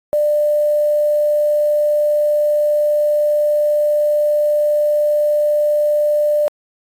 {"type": "tone with quantisation", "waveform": "sine", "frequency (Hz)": 595, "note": "D5", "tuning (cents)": 22, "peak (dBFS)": -12, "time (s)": [0.13, 6.48], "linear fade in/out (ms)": 0, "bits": 6, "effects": ["AAC 64 kbps"]}